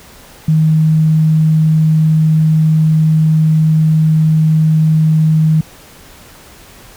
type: tone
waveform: sine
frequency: 157.2 Hz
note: D#3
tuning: 18 cents sharp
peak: -7 dBFS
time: 0.48-5.61 s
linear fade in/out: 5 ms
effects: pink hiss -39 dBFS RMS until 6.96 s